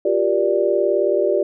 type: chord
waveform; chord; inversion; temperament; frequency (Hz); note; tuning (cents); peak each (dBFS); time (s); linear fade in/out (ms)
sine; G minor seventh; third; just; 352.8 / 392 / 470.4 / 588; F4 / G4 / Bb4 / D5; +18 / 0 / +16 / +2; -22 / -19 / -24 / -19; 0.05-1.43; 5
effects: none